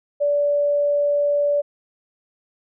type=tone; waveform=sine; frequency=579 Hz; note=D5; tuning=25 cents flat; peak=-16 dBFS; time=0.2-1.62 s; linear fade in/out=20 ms; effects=none